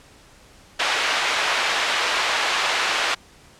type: band-pass noise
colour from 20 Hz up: white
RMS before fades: -22 dBFS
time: 0.79-3.15 s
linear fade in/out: 10 ms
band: 630 to 2900 Hz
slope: 12 dB/octave
effects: pink hiss -50 dBFS RMS until 3.59 s + low-pass 9000 Hz 12 dB/octave